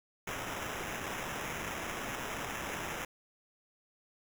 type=noise with sample-and-hold; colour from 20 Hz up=white; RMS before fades=-39 dBFS; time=0.27-3.05 s; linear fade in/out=5 ms; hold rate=4410 Hz; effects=none